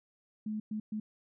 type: tone bursts at uneven times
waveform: sine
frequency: 214.3 Hz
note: A3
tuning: 45 cents flat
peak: -33 dBFS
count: 3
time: 0.46-0.6 / 0.71-0.8 / 0.92-1 s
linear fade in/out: 5 ms
effects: none